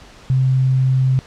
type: tone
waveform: sine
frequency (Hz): 130.81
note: C3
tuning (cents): 0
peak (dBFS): -12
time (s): 0.3-1.19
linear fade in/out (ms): 0
effects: pink hiss -43 dBFS RMS until 1.26 s + low-pass 6000 Hz 12 dB/octave